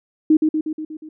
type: tone with echo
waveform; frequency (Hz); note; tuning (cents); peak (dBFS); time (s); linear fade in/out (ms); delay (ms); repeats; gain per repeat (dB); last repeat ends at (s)
sine; 311.1; D#4; 0; -9; 0.3-0.37; 5; 120; 6; -4; 1.09
effects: none